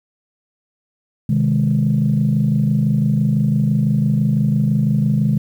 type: chord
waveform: sine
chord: Ab major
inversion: first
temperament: just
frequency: 129.78 / 155.74 / 207.7 Hz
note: C3 / Eb3 / Ab3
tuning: -14 / +2 / 0 cents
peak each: -17 dBFS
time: 1.29-5.38 s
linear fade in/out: 5 ms
effects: tanh soft clip ceiling -6 dBFS + 8-bit